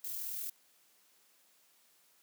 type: noise with amplitude modulation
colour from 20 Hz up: violet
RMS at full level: -38 dBFS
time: 0.04-0.5 s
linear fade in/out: 5 ms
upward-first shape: sine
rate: 40.5 Hz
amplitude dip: 40%
effects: white hiss -68 dBFS RMS until 2.22 s + high-pass 200 Hz 12 dB/octave